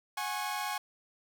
sawtooth chord, F# suspended second, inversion none, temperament equal with one note detuned, 740 / 830.6 / 1093.5 Hz, F#5 / G#5 / C#6, 0 / 0 / -24 cents, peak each -36 / -32 / -34 dBFS, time 0.17-0.78 s, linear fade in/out 5 ms, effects none

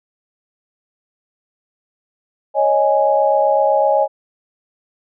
sine chord, C# suspended second, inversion none, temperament equal, 554.4 / 622.3 / 830.6 Hz, C#5 / D#5 / G#5, 0 / 0 / 0 cents, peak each -16 dBFS, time 2.54-4.08 s, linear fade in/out 50 ms, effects none

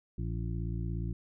harmonic tone, 57 Hz, A#1, 38 cents flat, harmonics 1 / 2 / 3 / 5 / 6, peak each -35 / -36 / -39 / -47 / -47 dBFS, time 0.18-1.13 s, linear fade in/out 5 ms, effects none

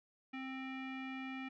square tone with low-pass filter, 263.5 Hz, C4, 12 cents sharp, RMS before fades -44 dBFS, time 0.33-1.49 s, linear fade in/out 10 ms, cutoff 2400 Hz, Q 4.4, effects none

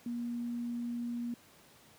sine tone, 238.2 Hz, A#3, 38 cents sharp, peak -34 dBFS, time 0.06-1.34 s, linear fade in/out 2 ms, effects pink hiss -60 dBFS RMS until 1.98 s + high-pass 100 Hz 12 dB/octave

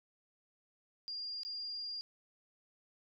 sine tone with dropouts, 4807 Hz, D8, 39 cents sharp, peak -39 dBFS, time 1.08-2.01 s, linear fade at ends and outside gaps 0 ms, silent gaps 1.433-1.45 s, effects none

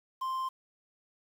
triangle tone with quantisation, 1046.5 Hz, C6, in tune, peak -29 dBFS, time 0.21-0.49 s, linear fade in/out 10 ms, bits 9, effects none

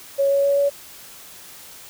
sine tone with pitch steps, 554.4 / 557.9 / 561.5 / 565.1 Hz, C#5 / C#5 / C#5 / C#5, 0 / +11 / +22 / +33 cents, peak -15 dBFS, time 0.18-0.7 s, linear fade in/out 20 ms, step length 130 ms, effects white hiss -42 dBFS RMS until 1.89 s

